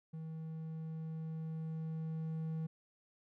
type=tone with level ramp; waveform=triangle; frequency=160 Hz; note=D#3; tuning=49 cents sharp; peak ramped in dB=-40 to -34 dBFS; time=0.13-2.67 s; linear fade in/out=10 ms; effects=none